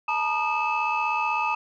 sine tone cluster, 868 / 944 / 1226 / 2609 Hz, A5 / A#5 / D#6 / E7, -24 / +22 / -26 / -18 cents, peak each -27 dBFS, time 0.08-1.55 s, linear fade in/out 5 ms, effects tanh soft clip ceiling -16 dBFS

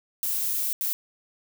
violet noise bursts at uneven times, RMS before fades -27 dBFS, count 2, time 0.23-0.73 / 0.81-0.93 s, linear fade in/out 0 ms, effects none

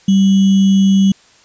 sine tone with sample-and-hold, 194.4 Hz, G3, 14 cents flat, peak -7 dBFS, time 0.08-1.12 s, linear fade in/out 5 ms, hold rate 3150 Hz, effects white hiss -48 dBFS RMS until 1.44 s + resampled to 16000 Hz

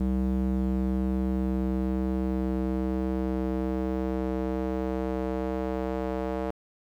square tone with band-pass filter sweep, 64.2 Hz, C2, 32 cents flat, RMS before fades -28 dBFS, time 0-6.51 s, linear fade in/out 5 ms, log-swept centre 200 to 530 Hz, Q 1.3, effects 10-bit

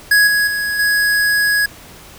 square tone with level steps, 1667 Hz, G#6, 6 cents sharp, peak -9 / -13 / -18 / -13 dBFS, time 0.11-1.66 s, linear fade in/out 5 ms, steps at 0.27 / 0.47 / 0.79 s, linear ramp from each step 5 ms, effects pink hiss -39 dBFS RMS until 2.18 s

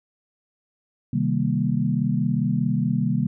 sine chord, C minor seventh, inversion none, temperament equal, 130.81 / 155.56 / 196 / 233.1 Hz, C3 / Eb3 / G3 / Bb3, 0 / 0 / 0 / 0 cents, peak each -25 dBFS, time 1.13-3.27 s, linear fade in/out 5 ms, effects none

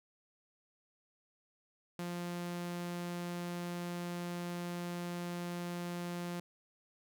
sawtooth tone, 174.7 Hz, F3, 1 cent sharp, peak -34 dBFS, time 1.99-6.4 s, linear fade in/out 2 ms, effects none

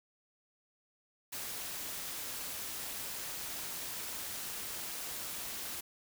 white noise with amplitude modulation, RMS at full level -39 dBFS, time 1.32-5.81 s, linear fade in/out 10 ms, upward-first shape sine, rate 245 Hz, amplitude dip 45%, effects none

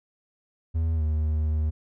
triangle tone with pitch glide, 81.1 to 77.21 Hz, E2 to D#2, -28 to -13 cents, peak -20 dBFS, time 0.74-1.71 s, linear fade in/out 20 ms, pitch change -85 cents, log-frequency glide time 0.95-1.02 s, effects none

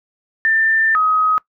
sine tone pair in turn, 1786 / 1262.9 Hz, A6 / D#6, +25 / +25 cents, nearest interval tritone, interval 600 cents, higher first, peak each -12 dBFS, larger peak neither, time 0.45-0.95 / 0.95-1.38 s, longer first, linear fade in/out 0 ms, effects noise-tail reverb RT60 0.1 s tail -21 dB re dry

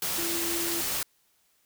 sine tone in noise, 338.4 Hz, E4, 45 cents sharp, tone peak -33 dBFS, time 0.18-0.81 s, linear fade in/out 2 ms, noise white, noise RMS -30 dBFS, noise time 0.02-1.03 s, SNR -6 dB, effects white hiss -68 dBFS RMS until 1.65 s

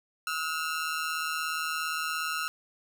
sawtooth ring-modulated tone, 1359 Hz, F6, 48 cents flat, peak -23 dBFS, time 0.27-2.48 s, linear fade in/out 0 ms, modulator 78.6 Hz, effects none

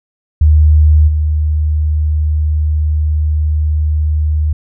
sine tone with level steps, 76.4 Hz, D#2, 31 cents flat, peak -4 / -10 dBFS, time 0.41-4.53 s, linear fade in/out 5 ms, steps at 1.07 s, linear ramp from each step 20 ms, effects none

